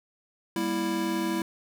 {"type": "chord", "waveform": "square", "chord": "E diminished", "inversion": "first", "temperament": "just", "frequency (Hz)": [197.78, 237.3, 329.6], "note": ["G3", "Bb3", "E4"], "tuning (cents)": [16, 31, 0], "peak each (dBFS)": [-33, -35, -29], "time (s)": [0.56, 1.42], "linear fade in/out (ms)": 2, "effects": []}